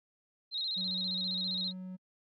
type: tone with vibrato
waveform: sine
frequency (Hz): 3951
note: B7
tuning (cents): 0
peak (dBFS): -32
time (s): 0.51-1.73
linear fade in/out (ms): 50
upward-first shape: square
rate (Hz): 15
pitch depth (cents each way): 73
type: tone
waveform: triangle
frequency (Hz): 185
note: F#3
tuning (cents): 0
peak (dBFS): -38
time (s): 0.76-1.97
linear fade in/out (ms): 20
effects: AAC 64 kbps